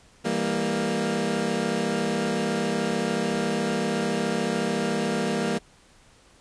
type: chord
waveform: 20% pulse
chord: E diminished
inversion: none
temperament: equal with one note detuned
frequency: 164.81 / 199.31 / 233.1 Hz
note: E3 / G3 / Bb3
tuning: 0 / +29 / 0 cents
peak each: -26 / -23 / -22 dBFS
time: 0.24-5.59 s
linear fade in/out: 20 ms
effects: pink hiss -56 dBFS RMS until 6.4 s + resampled to 22050 Hz